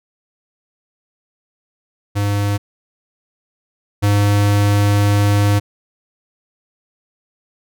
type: tone pair in turn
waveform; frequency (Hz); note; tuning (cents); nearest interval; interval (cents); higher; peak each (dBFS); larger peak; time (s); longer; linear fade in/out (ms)
square; 101.8 / 102.18; G#2 / G#2; -34 / -28; unison; 6; second; -16 / -12; second; 2.15-2.58 / 4.02-5.6; second; 20
effects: none